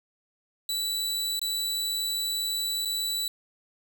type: tone with dropouts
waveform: sawtooth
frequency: 3951 Hz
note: B7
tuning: in tune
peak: -24 dBFS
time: 0.69-3.28 s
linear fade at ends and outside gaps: 2 ms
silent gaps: 1.394-1.415 / 2.85-2.855 s
effects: none